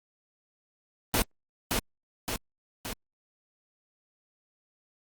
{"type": "noise with echo", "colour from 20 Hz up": "pink", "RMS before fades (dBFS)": -24, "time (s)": [1.14, 1.22], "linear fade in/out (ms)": 0, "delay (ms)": 570, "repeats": 3, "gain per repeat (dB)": -4, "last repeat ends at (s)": 2.93, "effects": ["Opus 24 kbps"]}